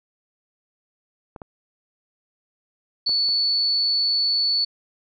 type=clicks; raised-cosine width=1 ms; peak=-23 / -22 / -24 / -29 dBFS; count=4; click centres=1.362 / 1.418 / 3.093 / 3.291 s
type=tone; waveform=sine; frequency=4448 Hz; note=C#8; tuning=5 cents sharp; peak=-18 dBFS; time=3.06-4.65 s; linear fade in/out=10 ms
effects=none